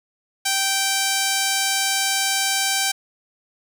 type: tone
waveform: 5% pulse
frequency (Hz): 780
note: G5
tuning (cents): -9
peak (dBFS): -7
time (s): 0.45-2.92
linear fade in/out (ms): 10
effects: none